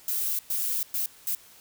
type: noise bursts at uneven times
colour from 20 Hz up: violet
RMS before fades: -28 dBFS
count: 4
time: 0.08-0.39 / 0.5-0.83 / 0.94-1.06 / 1.27-1.35 s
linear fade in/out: 2 ms
effects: white hiss -53 dBFS RMS until 1.6 s